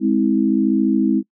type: chord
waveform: sine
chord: Ab augmented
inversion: none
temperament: equal with one note detuned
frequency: 207.7 / 261.6 / 322.8 Hz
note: Ab3 / C4 / E4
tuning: 0 / 0 / -36 cents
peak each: -18 dBFS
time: 0-1.23 s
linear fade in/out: 50 ms
effects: noise-tail reverb RT60 0.1 s tail -22 dB re dry